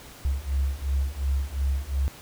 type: beating tone pair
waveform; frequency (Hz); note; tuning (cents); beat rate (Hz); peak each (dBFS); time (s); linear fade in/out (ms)
sine; 66.8 / 69.6; C2 / C#2; +36 / +8; 2.8; -27 / -26; 0.25-2.08; 0
effects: pink hiss -46 dBFS RMS until 2.21 s